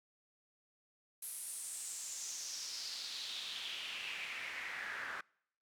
pink noise with band-pass filter sweep, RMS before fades -44 dBFS, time 1.22-5.21 s, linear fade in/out 5 ms, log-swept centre 11000 to 1500 Hz, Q 3.8, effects noise-tail reverb RT60 0.7 s tail -26 dB re dry

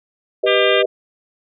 sine chord, G augmented, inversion none, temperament equal, 392 / 493.9 / 622.3 Hz, G4 / B4 / D#5, 0 / 0 / 0 cents, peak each -18 dBFS, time 0.43-0.86 s, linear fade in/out 10 ms
harmonic tone, 399.5 Hz, G4, 33 cents sharp, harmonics 3 / 4 / 5 / 6 / 7 / 8 / 9, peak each -24 / -24 / -24 / -24 / -24 / -24 / -24 dBFS, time 0.46-0.83 s, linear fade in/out 20 ms
effects none

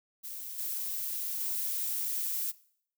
violet noise with level steps, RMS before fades -41 / -35 / -33 dBFS, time 0.23-2.52 s, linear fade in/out 20 ms, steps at 0.58 / 1.4 s, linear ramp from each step 10 ms, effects noise-tail reverb RT60 0.6 s tail -20 dB re dry

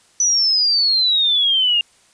sine exponential sweep, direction down, 5990 to 2794 Hz, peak -13 dBFS, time 0.2-1.81 s, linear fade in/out 2 ms, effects white hiss -54 dBFS RMS until 2.13 s + resampled to 22050 Hz

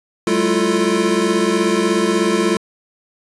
square tone cluster, 191.1 / 214.2 / 336.4 / 352.8 / 443 Hz, G3 / A3 / E4 / F4 / A4, -44 / -46 / +35 / +18 / +12 cents, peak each -24 / -22 / -21 / -20 / -22 dBFS, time 0.27-2.57 s, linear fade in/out 2 ms, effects resampled to 24000 Hz

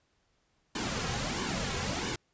pink noise with flanger, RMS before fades -33 dBFS, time 0.75-2.16 s, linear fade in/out 5 ms, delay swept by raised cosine 1.5 to 3.4 ms, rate 1.5 Hz, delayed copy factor -0.65, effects pink hiss -73 dBFS RMS until 2.33 s + resampled to 16000 Hz

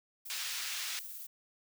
violet noise with tremolo, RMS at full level -44 dBFS, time 0.25-1.27 s, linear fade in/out 10 ms, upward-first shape sine, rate 19 Hz, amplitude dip 25%
white band-pass noise, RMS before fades -39 dBFS, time 0.3-0.99 s, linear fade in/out 0 ms, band 1700 to 5900 Hz, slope 12 dB/octave
effects none

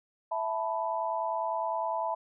sine chord, E suspended fourth, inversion none, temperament just, 659.3 / 879 / 988.9 Hz, E5 / A5 / B5, 0 / -2 / +2 cents, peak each -33 dBFS, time 0.31-2.15 s, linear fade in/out 10 ms, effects none

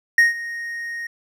triangle tone with ADSR envelope, 1864.7 Hz, A#6, in tune, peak -7 dBFS, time 0.18-1.07 s, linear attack 3 ms, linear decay 150 ms, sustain -18 dB, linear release 5 ms, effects none

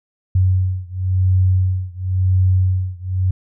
sine beating tone pair, 92.5 / 93.45 Hz, F#2 / F#2, 0 / +18 cents, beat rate 0.95 Hz, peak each -16 / -17 dBFS, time 0.35-3.31 s, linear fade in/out 5 ms, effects none

